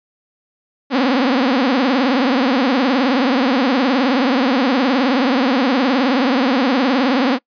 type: tone with vibrato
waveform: sawtooth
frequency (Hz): 260.4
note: C4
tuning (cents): -8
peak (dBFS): -9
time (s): 0.9-7.39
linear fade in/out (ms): 50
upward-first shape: triangle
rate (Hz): 19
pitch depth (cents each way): 200
effects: noise-tail reverb RT60 0.1 s tail -24 dB re dry + resampled to 11025 Hz